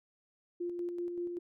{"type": "tone with tremolo", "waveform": "sine", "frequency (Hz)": 349.2, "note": "F4", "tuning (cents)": 0, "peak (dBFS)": -33, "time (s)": [0.6, 1.39], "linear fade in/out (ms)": 10, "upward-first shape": "square", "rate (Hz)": 5.2, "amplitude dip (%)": 35, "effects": []}